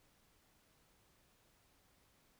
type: silence
effects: pink hiss -72 dBFS RMS until 2.39 s